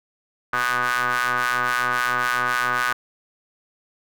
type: ring-modulated tone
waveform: sawtooth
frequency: 123.47 Hz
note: B2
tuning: in tune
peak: -13 dBFS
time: 0.53-2.93 s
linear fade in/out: 5 ms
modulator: 1360 Hz
effects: none